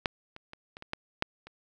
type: clicks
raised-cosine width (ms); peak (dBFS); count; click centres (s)
0.3; -10 / -28 / -28 / -27 / -27 / -16 / -10 / -30; 8; 0.058 / 0.364 / 0.534 / 0.769 / 0.824 / 0.934 / 1.224 / 1.47
effects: none